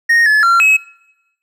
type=tone with pitch steps; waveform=triangle; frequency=1859 / 1718 / 1372 / 2565 Hz; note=A#6 / A6 / F6 / E7; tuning=-5 / -42 / -31 / -48 cents; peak=-6 dBFS; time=0.09-0.77 s; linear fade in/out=10 ms; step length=170 ms; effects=noise-tail reverb RT60 1.0 s tail -25 dB re dry